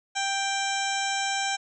harmonic tone, 786 Hz, G5, 4 cents sharp, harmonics 1 / 2 / 3 / 4 / 5 / 7 / 8 / 9 / 10, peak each -29 / -32 / -34 / -35 / -36 / -37 / -38 / -39 / -39 dBFS, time 0.15-1.57 s, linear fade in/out 20 ms, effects none

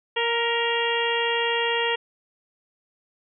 harmonic tone with a mistuned harmonic, 466.2 Hz, A#4, in tune, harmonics 1 / 2 / 3 / 4 / 5 / 6 / 7, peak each -26 / -28 / -35 / -28 / -34 / -28 / -31 dBFS, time 0.16-1.96 s, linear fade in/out 10 ms, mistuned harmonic 4, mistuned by +21 cents, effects none

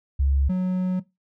sine / triangle tone pair in turn, 68.9 / 183.94 Hz, C#2 / F#3, -10 / -10 cents, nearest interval octave + perfect fourth, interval 1700 cents, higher second, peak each -18 dBFS, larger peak neither, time 0.19-0.49 / 0.49-1 s, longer second, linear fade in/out 10 ms, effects noise-tail reverb RT60 0.2 s tail -18 dB re dry

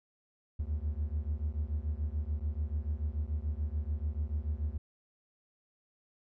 triangle beating tone pair, 71.9 / 78.8 Hz, D2 / D#2, -36 / +23 cents, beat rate 6.9 Hz, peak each -32 / -33 dBFS, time 0.59-4.78 s, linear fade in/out 10 ms, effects none

